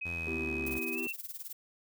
sine tone with pitch glide, 2530 to 2696 Hz, D#7 to E7, +28 to +38 cents, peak -35 dBFS, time 0.01-1.13 s, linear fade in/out 10 ms, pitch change +110 cents, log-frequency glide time 0.93-1 s
sawtooth linear sweep, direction down, 87.31 to 66.4 Hz, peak -36 dBFS, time 0.05-0.79 s, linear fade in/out 10 ms
triangle chord, E minor, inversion second, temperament equal, 246.9 / 329.6 / 392 Hz, B3 / E4 / G4, 0 / 0 / 0 cents, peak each -38 / -38 / -38 dBFS, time 0.27-1.07 s, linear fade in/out 2 ms
violet noise with tremolo, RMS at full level -40 dBFS, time 0.66-1.53 s, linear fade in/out 5 ms, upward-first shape sine, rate 19 Hz, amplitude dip 85%
effects none

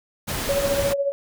pink noise, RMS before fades -27 dBFS, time 0.27-0.94 s, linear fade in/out 20 ms
sine tone with tremolo, 560 Hz, C#5, 18 cents sharp, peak -17 dBFS, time 0.49-1.12 s, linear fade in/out 0 ms, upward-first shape triangle, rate 14 Hz, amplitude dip 70%
effects none

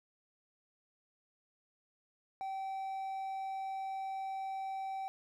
triangle tone, 772 Hz, G5, 27 cents flat, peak -35 dBFS, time 2.41-5.08 s, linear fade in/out 0 ms, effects none

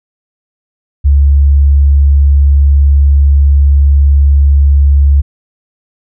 sine tone, 70.4 Hz, C#2, 27 cents sharp, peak -3 dBFS, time 1.04-5.22 s, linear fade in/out 20 ms, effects none

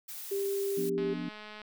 blue noise, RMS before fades -42 dBFS, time 0.08-0.9 s, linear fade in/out 10 ms
sine tone, 396.3 Hz, G4, 19 cents sharp, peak -29 dBFS, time 0.31-1.14 s, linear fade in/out 10 ms
sine chord, B diminished, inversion second, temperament equal, 174.61 / 246.9 / 293.7 Hz, F3 / B3 / D4, 0 / 0 / 0 cents, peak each -38 dBFS, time 0.77-1.29 s, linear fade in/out 5 ms
click train, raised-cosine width 0.3 ms, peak -30 dBFS, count 136, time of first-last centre 0.98-1.617 s, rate 212 Hz
effects none

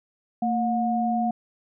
sine tone pair together, 227.8 / 721 Hz, A#3 / F#5, -40 / -45 cents, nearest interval octave + minor sixth, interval 1995 cents, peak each -24 dBFS, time 0.42-1.31 s, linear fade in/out 5 ms, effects none

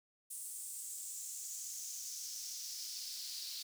pink noise with high-pass filter sweep, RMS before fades -45 dBFS, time 0.3-3.63 s, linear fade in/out 10 ms, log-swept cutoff 8900 to 4400 Hz, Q 3.7, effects none

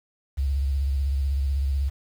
sine tone with vibrato, 68.8 Hz, C#2, 12 cents flat, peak -21 dBFS, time 0.37-1.9 s, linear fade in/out 20 ms, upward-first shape square, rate 16 Hz, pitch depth 71 cents each way, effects 8-bit

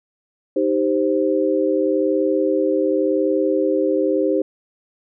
sine chord, C minor, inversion first, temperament equal, 311.1 / 392 / 523.3 Hz, Eb4 / G4 / C5, 0 / 0 / 0 cents, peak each -20 dBFS, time 0.56-4.42 s, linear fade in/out 5 ms, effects none

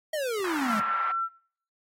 square exponential sweep, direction down, 643 to 200 Hz, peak -28 dBFS, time 0.13-0.8 s, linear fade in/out 5 ms
pink band-pass noise, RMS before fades -34 dBFS, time 0.44-1.12 s, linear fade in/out 5 ms, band 940 to 1800 Hz, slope 24 dB/octave
sine tone, 1348 Hz, E6, 38 cents sharp, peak -26 dBFS, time 0.66-1.29 s, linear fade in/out 50 ms
effects noise-tail reverb RT60 0.6 s tail -24 dB re dry + AAC 48 kbps

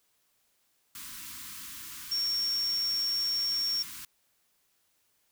white band-stop noise, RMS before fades -43 dBFS, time 0.95-4.05 s, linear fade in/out 2 ms, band 340 to 960 Hz, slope 96 dB/octave
sine tone, 5510 Hz, F8, 24 cents flat, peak -27 dBFS, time 2.11-3.83 s, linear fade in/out 10 ms
effects white hiss -72 dBFS RMS until 5.31 s

